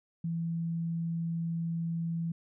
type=tone; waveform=sine; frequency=166.6 Hz; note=E3; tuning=19 cents sharp; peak=-30 dBFS; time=0.24-2.32 s; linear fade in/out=5 ms; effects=none